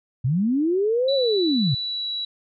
sine linear two-way sweep, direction up then down, 114.8 to 561 to 114.8 Hz, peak -18 dBFS, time 0.24-1.75 s, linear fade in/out 10 ms, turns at 1.14 s
sine tone with pitch glide, 3951 to 3915 Hz, B7 to B7, 0 to -16 cents, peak -25 dBFS, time 1.08-2.25 s, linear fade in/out 5 ms, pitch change -16 cents, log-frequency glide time 1.77-2.09 s
effects none

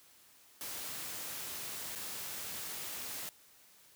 white noise with dropouts, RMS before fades -42 dBFS, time 0.61-3.29 s, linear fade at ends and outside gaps 0 ms, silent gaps 1.952-1.958 s, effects white hiss -62 dBFS RMS until 3.95 s + high-pass 60 Hz 12 dB/octave

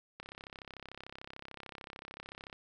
click train, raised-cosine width 0.3 ms, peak -29 dBFS, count 79, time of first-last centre 0.2-2.528 s, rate 33.5 Hz, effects none

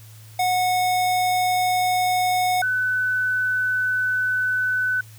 square / sine tone pair in turn, 732 / 1503.4 Hz, F#5 / F#6, -19 / +27 cents, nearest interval octave, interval 1246 cents, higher second, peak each -19 dBFS, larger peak neither, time 0.39-2.62 / 2.62-5.01 s, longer second, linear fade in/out 5 ms, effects added 109 Hz sine -42 dBFS peak until 5.18 s + white hiss -50 dBFS RMS until 5.18 s

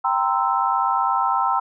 sine chord, C dominant seventh, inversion second, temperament equal with one note detuned, 784 / 932.3 / 1032.1 / 1318.5 Hz, G5 / Bb5 / C6 / E6, 0 / 0 / -24 / 0 cents, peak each -23 dBFS, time 0.04-1.6 s, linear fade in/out 10 ms, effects none

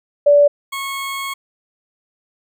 sine / 20% pulse tone pair in turn, 579 / 1095.7 Hz, D5 / C#6, -25 / -20 cents, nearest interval major seventh, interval 1105 cents, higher second, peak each -7 / -18 dBFS, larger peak first, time 0.26-0.48 / 0.72-1.34 s, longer second, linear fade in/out 10 ms, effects none

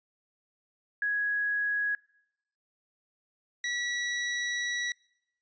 sine / sawtooth tone pair in turn, 1666 / 1938.8 Hz, G#6 / B6, +5 / -32 cents, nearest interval minor third, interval 263 cents, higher second, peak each -26 / -26 dBFS, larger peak neither, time 1.02-1.95 / 3.64-4.92 s, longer second, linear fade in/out 2 ms, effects noise-tail reverb RT60 0.8 s tail -24 dB re dry + resampled to 16000 Hz

